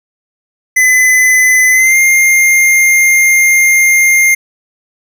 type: tone with pitch glide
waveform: square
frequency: 2019 to 2114 Hz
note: B6 to C7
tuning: +38 to +17 cents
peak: -6 dBFS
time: 0.76-4.35 s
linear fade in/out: 10 ms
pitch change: +79 cents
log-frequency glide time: 1.71-1.97 s
effects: none